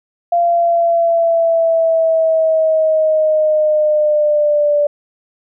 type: linear sweep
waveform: sine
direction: down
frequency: 691 to 584 Hz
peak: -10 dBFS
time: 0.32-4.87 s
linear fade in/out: 5 ms
effects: none